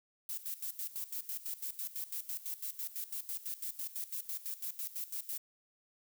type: noise with tremolo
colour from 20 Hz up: violet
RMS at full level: -39 dBFS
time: 0.29-5.38 s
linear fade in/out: 2 ms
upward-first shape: square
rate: 6 Hz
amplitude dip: 80%
effects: none